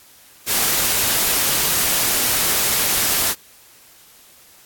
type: noise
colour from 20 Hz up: white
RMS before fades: -18 dBFS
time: 0.46-3.35 s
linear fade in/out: 50 ms
effects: white hiss -48 dBFS RMS until 4.65 s + AAC 64 kbps